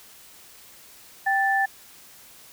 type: tone pair together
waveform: sine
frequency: 784 / 1760 Hz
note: G5 / A6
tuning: 0 / 0 cents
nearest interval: octave + major second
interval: 1400 cents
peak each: -22 dBFS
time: 1.26-1.66 s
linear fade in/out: 10 ms
effects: white hiss -49 dBFS RMS until 2.52 s